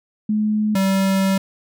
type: tone pair in turn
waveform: sine / square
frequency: 213.1 / 192.95 Hz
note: G#3 / G3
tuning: +45 / -27 cents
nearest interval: major second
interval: 172 cents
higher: first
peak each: -16 dBFS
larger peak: neither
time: 0.29-0.75 / 0.75-1.38 s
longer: second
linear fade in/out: 5 ms
effects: none